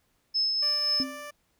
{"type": "tone with tremolo", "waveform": "sine", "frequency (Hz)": 5210, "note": "E8", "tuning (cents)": -21, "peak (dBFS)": -22, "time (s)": [0.34, 1.04], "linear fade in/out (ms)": 20, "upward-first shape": "triangle", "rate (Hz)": 3.8, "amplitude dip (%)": 35}
{"type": "tone", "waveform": "15% pulse", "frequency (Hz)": 588, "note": "D5", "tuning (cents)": 2, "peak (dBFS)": -32, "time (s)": [0.62, 1.31], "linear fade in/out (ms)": 10}
{"type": "tone with exponential decay", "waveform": "sine", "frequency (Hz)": 264.6, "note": "C4", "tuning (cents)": 20, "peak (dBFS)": -26, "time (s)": [1, 1.3], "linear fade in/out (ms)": 0, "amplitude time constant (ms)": 65}
{"effects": ["pink hiss -71 dBFS RMS until 1.59 s"]}